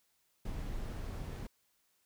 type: noise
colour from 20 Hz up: brown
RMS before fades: -40 dBFS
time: 0.45-1.47 s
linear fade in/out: 5 ms
effects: white hiss -75 dBFS RMS until 2.05 s